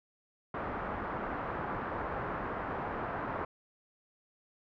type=low-pass noise; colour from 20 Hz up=white; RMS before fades=-37 dBFS; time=0.54-3.45 s; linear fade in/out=5 ms; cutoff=1400 Hz; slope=24 dB/octave; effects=none